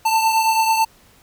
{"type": "beating tone pair", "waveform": "square", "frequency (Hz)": [889, 898.1], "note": ["A5", "A5"], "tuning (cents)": [18, 35], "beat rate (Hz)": 9.1, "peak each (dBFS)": [-16, -24], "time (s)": [0.05, 0.85], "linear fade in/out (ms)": 10, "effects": ["pink hiss -52 dBFS RMS until 1.22 s"]}